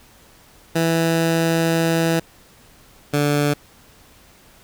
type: tone pair in turn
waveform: 15% pulse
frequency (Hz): 164.81 / 145.89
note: E3 / D3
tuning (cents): 0 / -11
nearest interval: major second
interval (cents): 211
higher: first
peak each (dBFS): -10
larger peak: neither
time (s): 0.75-2.2 / 3.13-3.54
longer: first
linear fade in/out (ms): 10
effects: pink hiss -50 dBFS RMS until 4.63 s